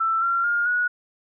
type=tone with pitch steps; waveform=sine; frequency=1331 / 1372.4 / 1415 / 1459 Hz; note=E6 / F6 / F6 / F#6; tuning=+16 / -31 / +22 / -25 cents; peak=-19 dBFS; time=0-0.88 s; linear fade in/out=10 ms; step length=220 ms; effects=none

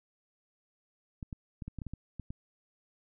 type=clicks; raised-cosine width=5 ms; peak=-27 dBFS; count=10; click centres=1.228 / 1.328 / 1.622 / 1.68 / 1.787 / 1.818 / 1.867 / 1.936 / 2.197 / 2.305 s; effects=none

